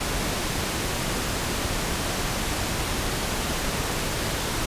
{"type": "low-pass noise", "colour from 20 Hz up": "pink", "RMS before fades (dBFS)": -27, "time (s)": [0, 4.66], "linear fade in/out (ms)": 10, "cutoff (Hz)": 11000, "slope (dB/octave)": 12, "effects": ["resampled to 32000 Hz"]}